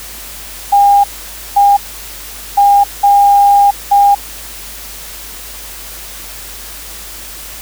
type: tone bursts at uneven times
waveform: sine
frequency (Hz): 807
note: G#5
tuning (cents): -50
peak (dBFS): -4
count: 5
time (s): 0.72-1.04 / 1.56-1.77 / 2.57-2.84 / 3.03-3.71 / 3.91-4.15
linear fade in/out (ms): 10
effects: added 50 Hz sine -35 dBFS peak until 7.61 s + white hiss -29 dBFS RMS until 7.61 s